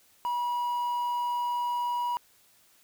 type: tone with quantisation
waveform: triangle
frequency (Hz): 967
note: B5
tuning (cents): -37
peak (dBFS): -25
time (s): 0.25-2.17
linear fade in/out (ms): 0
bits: 8
effects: white hiss -62 dBFS RMS until 2.83 s